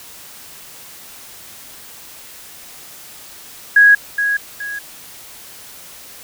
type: tone with echo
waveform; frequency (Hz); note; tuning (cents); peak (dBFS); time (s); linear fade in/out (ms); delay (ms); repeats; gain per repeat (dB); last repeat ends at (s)
sine; 1656; G#6; -5; -5; 3.76-3.95; 5; 420; 2; -9; 4.79
effects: white hiss -38 dBFS RMS until 6.23 s